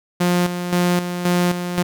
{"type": "tone with tremolo", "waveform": "sawtooth", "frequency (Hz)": 177, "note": "F3", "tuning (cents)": 23, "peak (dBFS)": -11, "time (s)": [0.2, 1.83], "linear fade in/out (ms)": 10, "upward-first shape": "square", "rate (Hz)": 1.9, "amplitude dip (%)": 60, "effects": []}